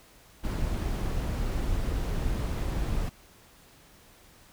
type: noise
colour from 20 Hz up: brown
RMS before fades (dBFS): -29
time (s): 0.43-3.1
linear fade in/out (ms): 20
effects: pink hiss -56 dBFS RMS until 4.52 s